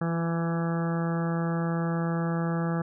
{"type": "harmonic tone with a mistuned harmonic", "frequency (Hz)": 167, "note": "E3", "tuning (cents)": 23, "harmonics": [1, 2, 3, 4, 5, 6, 7, 8, 9, 10], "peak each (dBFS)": [-26, -35, -36, -40, -39, -49, -40, -41, -46, -43], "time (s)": [0.01, 2.82], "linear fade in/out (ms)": 5, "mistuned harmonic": 2, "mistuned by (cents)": 15, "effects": []}